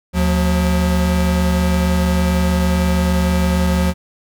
square tone pair together, 75.3 / 179.42 Hz, D2 / F3, +44 / +47 cents, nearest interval octave + minor third, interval 1503 cents, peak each -17 dBFS, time 0.13-3.94 s, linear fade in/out 50 ms, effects none

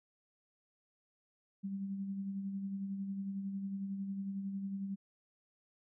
sine tone with tremolo, 196 Hz, G3, in tune, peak -35 dBFS, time 1.63-4.96 s, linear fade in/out 20 ms, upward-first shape sine, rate 11 Hz, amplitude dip 40%, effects none

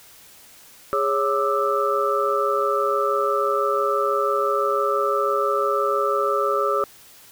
sine tone cluster, 410.7 / 555 / 1188 / 1314 Hz, G#4 / C#5 / D6 / E6, -19 / +2 / +20 / -6 cents, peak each -24 dBFS, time 0.93-6.84 s, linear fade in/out 0 ms, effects white hiss -48 dBFS RMS until 7.31 s

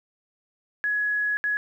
sine tone bursts at uneven times, 1681 Hz, G#6, 20 cents sharp, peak -22 dBFS, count 2, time 0.84-1.37 / 1.44-1.57 s, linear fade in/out 0 ms, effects 10-bit

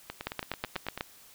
two click trains, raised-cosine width 0.3 ms, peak -20 / -15 dBFS, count 9 / 7, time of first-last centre 0.1-0.976 / 0.27-1.009 s, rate 9.13 / 8.12 Hz, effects white hiss -55 dBFS RMS until 1.34 s

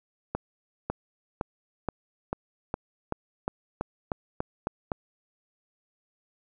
accelerating click train, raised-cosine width 1 ms, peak -14 dBFS, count 13, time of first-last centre 0.35-4.918 s, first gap 550 ms, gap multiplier 0.93, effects none

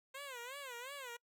10% pulse tone with vibrato, 519 Hz, C5, 14 cents flat, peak -37 dBFS, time 0.14-1.17 s, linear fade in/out 10 ms, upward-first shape sine, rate 2.8 Hz, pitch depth 170 cents each way, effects noise-tail reverb RT60 0.1 s tail -26 dB re dry

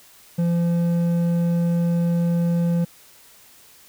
sine tone with hard clipping, 171 Hz, F3, 36 cents flat, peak -19 dBFS, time 0.38-2.85 s, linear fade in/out 10 ms, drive 6 dB, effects white hiss -50 dBFS RMS until 3.88 s

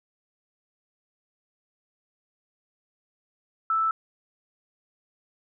sine tone, 1318.5 Hz, E6, in tune, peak -21 dBFS, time 3.7-3.91 s, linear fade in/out 2 ms, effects none

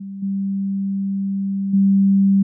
sine tone with level steps, 196 Hz, G3, in tune, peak -28 / -19 / -11 dBFS, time 0-2.43 s, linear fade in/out 10 ms, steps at 0.22 / 1.73 s, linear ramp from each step 10 ms, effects none

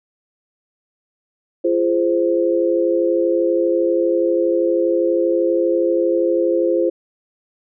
sine chord, F minor, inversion none, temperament equal with one note detuned, 342.8 / 415.3 / 523.3 Hz, F4 / Ab4 / C5, -32 / 0 / 0 cents, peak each -17 / -22 / -18 dBFS, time 1.64-6.9 s, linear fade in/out 10 ms, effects none

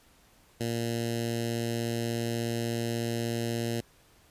10% pulse tone with notch filter, 116.54 Hz, A#2, in tune, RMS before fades -31 dBFS, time 0.6-3.81 s, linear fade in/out 10 ms, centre 1100 Hz, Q 0.56, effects pink hiss -61 dBFS RMS until 4.3 s + resampled to 32000 Hz

